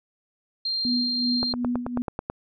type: tone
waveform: sine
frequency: 4186 Hz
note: C8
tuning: in tune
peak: -24 dBFS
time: 0.65-1.53 s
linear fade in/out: 5 ms
type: tone with tremolo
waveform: sine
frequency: 244.1 Hz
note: B3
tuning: 20 cents flat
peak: -22 dBFS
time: 0.85-2.02 s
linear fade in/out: 0 ms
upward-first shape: sine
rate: 2.7 Hz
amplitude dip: 65%
type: click train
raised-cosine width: 1 ms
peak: -14 dBFS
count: 9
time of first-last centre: 1.43-2.3 s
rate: 9.2 Hz
effects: none